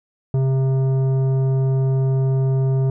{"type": "tone with tanh clipping", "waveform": "sine", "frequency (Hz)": 133.1, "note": "C3", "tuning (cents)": 30, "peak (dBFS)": -17, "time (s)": [0.34, 2.9], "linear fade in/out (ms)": 2, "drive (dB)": 11, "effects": []}